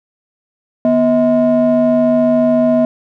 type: ring-modulated tone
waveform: triangle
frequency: 197.5 Hz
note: G3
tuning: 13 cents sharp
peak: -4 dBFS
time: 0.85-2.85 s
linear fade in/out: 0 ms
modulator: 442 Hz
effects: none